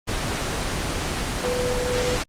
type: tone in noise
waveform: sine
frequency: 496 Hz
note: B4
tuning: 7 cents sharp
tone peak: -23 dBFS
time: 1.43-2.17 s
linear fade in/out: 20 ms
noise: pink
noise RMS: -25 dBFS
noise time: 0.07-2.24 s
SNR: -1 dB
effects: low-pass 8000 Hz 12 dB/octave + Opus 24 kbps